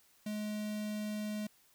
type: tone with notch filter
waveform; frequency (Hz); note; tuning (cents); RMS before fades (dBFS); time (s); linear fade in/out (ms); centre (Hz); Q
square; 211.2; G#3; +29; -38; 0.26-1.47; 5; 1200; 1.4
effects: white hiss -67 dBFS RMS until 1.74 s